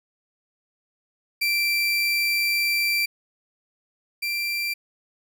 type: tone pair in turn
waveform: 30% pulse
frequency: 2349 / 2360 Hz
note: D7 / D7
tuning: 0 / +8 cents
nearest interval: unison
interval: 8 cents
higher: second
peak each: -18 / -22 dBFS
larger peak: first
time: 1.41-3.06 / 4.22-4.74 s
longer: first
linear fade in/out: 10 ms
effects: none